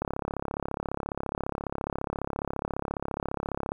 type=click train; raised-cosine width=1 ms; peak=-16 dBFS; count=129; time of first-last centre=0.02-3.719 s; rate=34.6 Hz; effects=9-bit